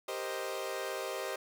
sawtooth chord, C minor seventh, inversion second, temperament equal, 392 / 466.2 / 523.3 / 622.3 Hz, G4 / Bb4 / C5 / Eb5, 0 / 0 / 0 / 0 cents, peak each -37 / -40 / -36 / -37 dBFS, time 0.08-1.36 s, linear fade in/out 5 ms, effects none

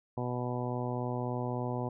harmonic tone, 123.47 Hz, B2, in tune, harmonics 1 / 2 / 3 / 4 / 5 / 6 / 7 / 8, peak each -35 / -38 / -40 / -41 / -42 / -43 / -43 / -44 dBFS, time 0.17-1.89 s, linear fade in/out 5 ms, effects none

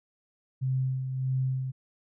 sine tone with tremolo, 130.81 Hz, C3, in tune, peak -24 dBFS, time 0.61-1.72 s, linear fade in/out 20 ms, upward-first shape sine, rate 1.6 Hz, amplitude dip 50%, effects none

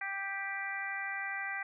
harmonic tone, 393 Hz, G4, 4 cents sharp, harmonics 2 / 3 / 4 / 5 / 6, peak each -43 / -47 / -40 / -38 / -44 dBFS, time 0.01-1.63 s, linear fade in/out 5 ms, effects none

